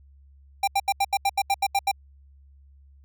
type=tone bursts; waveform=square; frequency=792 Hz; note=G5; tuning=18 cents sharp; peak=-20 dBFS; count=11; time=0.63-1.915 s; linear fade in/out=5 ms; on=45 ms; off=79 ms; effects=added 69 Hz sine -50 dBFS peak until 3.04 s